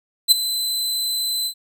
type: tone with ADSR envelope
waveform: sawtooth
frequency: 4036 Hz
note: B7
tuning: 37 cents sharp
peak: -4 dBFS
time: 0.28-1.54 s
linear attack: 35 ms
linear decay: 14 ms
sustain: -14 dB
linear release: 80 ms
effects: none